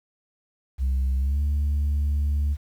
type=tone with pitch glide; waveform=sine; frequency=65.8 to 72.59 Hz; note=C2 to D2; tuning=+10 to -20 cents; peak=-18 dBFS; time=0.78-2.57 s; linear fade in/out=50 ms; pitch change=+170 cents; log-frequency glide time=1.18-1.41 s; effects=tanh soft clip ceiling -19 dBFS + 9-bit